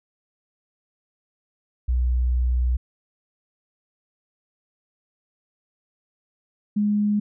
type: tone pair in turn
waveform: sine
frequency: 61.74 / 207.7 Hz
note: B1 / G#3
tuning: 0 / 0 cents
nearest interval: octave + major sixth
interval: 2100 cents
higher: second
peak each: -18 dBFS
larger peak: neither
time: 1.88-2.77 / 6.76-7.2 s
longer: first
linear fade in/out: 10 ms
effects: none